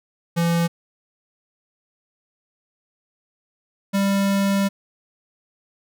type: tone pair in turn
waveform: square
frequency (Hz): 169.3 / 197.49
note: E3 / G3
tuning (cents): +46 / +13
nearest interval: minor third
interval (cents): 267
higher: second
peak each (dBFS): -18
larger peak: neither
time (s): 0.36-0.68 / 3.93-4.69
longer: second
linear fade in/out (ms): 20
effects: none